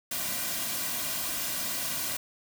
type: noise with comb filter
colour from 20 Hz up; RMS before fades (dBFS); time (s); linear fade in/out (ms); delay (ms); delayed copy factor
white; -32; 0.11-2.17; 5; 2.3; -0.65
effects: none